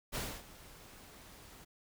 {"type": "noise with ADSR envelope", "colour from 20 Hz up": "pink", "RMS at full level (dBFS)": -37, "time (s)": [0.12, 1.65], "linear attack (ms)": 31, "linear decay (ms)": 270, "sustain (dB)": -18, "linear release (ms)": 16, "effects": []}